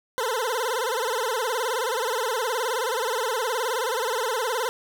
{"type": "tone with vibrato", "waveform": "20% pulse", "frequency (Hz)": 476.4, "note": "A#4", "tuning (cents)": 38, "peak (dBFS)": -19, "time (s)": [0.18, 4.69], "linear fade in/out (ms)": 0, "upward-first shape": "sine", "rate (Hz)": 19, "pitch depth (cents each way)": 170, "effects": []}